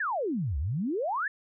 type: exponential two-way sweep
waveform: sine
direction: down then up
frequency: 1823 to 64.4 to 1823 Hz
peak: -27 dBFS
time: 0-1.28 s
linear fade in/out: 5 ms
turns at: 0.58 s
effects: none